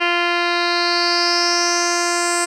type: tone with low-pass filter sweep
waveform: 10% pulse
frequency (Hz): 347.1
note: F4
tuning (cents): -11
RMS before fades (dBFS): -18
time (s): 0-2.46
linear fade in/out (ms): 20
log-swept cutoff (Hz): 3000 to 8100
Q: 6.2
effects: none